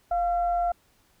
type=tone with frequency modulation; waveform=sine; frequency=700 Hz; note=F5; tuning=4 cents sharp; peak=-22 dBFS; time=0.11-0.72 s; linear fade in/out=5 ms; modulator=658 Hz; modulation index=0.31; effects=pink hiss -64 dBFS RMS until 1.2 s